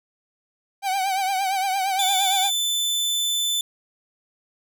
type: tone with vibrato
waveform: 45% pulse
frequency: 770 Hz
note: G5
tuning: 31 cents flat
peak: -21 dBFS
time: 0.82-2.51 s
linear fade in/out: 50 ms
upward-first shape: triangle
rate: 8.7 Hz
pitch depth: 81 cents each way
type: tone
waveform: sawtooth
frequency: 3520 Hz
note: A7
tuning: in tune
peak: -18 dBFS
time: 1.99-3.61 s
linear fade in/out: 2 ms
effects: none